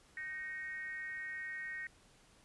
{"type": "tone with frequency modulation", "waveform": "sine", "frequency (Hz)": 1867, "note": "A#6", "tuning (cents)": 2, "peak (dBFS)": -40, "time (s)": [0.17, 1.87], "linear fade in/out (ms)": 2, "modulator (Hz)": 324, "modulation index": 0.63, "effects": ["pink hiss -65 dBFS RMS until 2.44 s", "resampled to 24000 Hz"]}